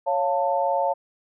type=chord; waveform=sine; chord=Db augmented; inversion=none; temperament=equal with one note detuned; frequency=554.4 / 698.5 / 889.2 Hz; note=Db5 / F5 / A5; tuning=0 / 0 / +18 cents; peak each=-24 / -25 / -24 dBFS; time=0.06-0.94 s; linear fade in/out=20 ms; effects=none